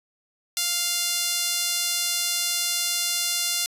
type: tone with high-pass filter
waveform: sawtooth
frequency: 698.5 Hz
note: F5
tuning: in tune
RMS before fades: -25 dBFS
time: 0.57-3.66 s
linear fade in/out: 0 ms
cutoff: 4200 Hz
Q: 0.88
effects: resampled to 32000 Hz